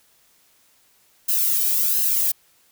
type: noise with flanger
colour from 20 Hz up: violet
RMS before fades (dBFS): -20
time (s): 1.28-2.32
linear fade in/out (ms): 10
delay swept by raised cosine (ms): 0.86 to 1.47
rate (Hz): 1.4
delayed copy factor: -0.65
effects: white hiss -59 dBFS RMS until 2.71 s